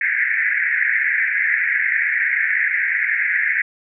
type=band-pass noise; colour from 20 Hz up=white; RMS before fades=-19 dBFS; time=0.01-3.62 s; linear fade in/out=5 ms; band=1600 to 2200 Hz; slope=96 dB/octave; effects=none